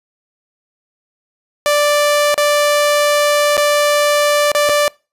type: tone with dropouts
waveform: sawtooth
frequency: 587.3 Hz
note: D5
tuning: in tune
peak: -7 dBFS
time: 1.66-4.88 s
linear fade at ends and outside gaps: 0 ms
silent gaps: 2.343-2.378 / 3.569-3.578 / 4.517-4.549 / 4.69-4.695 s
effects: noise-tail reverb RT60 0.3 s tail -25 dB re dry + resampled to 32000 Hz